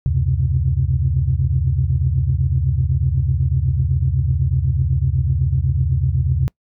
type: tone cluster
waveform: sine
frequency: 73.1 / 91 / 126.3 / 134.3 Hz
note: D2 / F#2 / B2 / C3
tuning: -7 / -28 / +39 / +46 cents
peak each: -20 dBFS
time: 0.06-6.48 s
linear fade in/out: 0 ms
effects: noise-tail reverb RT60 0.1 s tail -26 dB re dry + tanh soft clip ceiling -5 dBFS